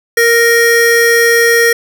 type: tone pair together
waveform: square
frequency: 466.2 / 1864.7 Hz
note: A#4 / A#6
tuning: 0 / 0 cents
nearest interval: 2 octaves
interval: 2400 cents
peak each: -10 dBFS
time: 0.17-1.73 s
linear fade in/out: 5 ms
effects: none